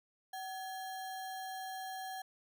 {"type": "tone with sample-and-hold", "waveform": "sine", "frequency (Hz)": 758, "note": "F#5", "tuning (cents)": 42, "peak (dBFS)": -40, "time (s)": [0.33, 2.22], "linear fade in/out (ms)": 5, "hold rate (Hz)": 2450, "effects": []}